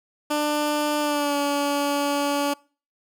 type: tone with pitch glide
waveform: 15% pulse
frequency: 297.4 to 285.9 Hz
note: D4 to D4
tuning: +22 to -46 cents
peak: -15 dBFS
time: 0.3-2.54 s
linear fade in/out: 10 ms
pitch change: -68 cents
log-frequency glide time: 1.01-1.36 s
effects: noise-tail reverb RT60 0.4 s tail -25 dB re dry